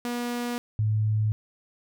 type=tone pair in turn; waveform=sawtooth / sine; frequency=241.2 / 107.63 Hz; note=B3 / A2; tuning=-41 / -38 cents; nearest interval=octave + major second; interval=1397 cents; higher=first; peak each=-24 / -21 dBFS; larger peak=second; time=0.05-0.58 / 0.79-1.32 s; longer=neither; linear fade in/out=0 ms; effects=none